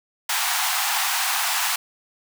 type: high-pass noise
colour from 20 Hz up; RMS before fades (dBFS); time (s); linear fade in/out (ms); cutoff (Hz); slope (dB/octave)
pink; -23; 0.29-1.76; 5; 720; 96
effects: none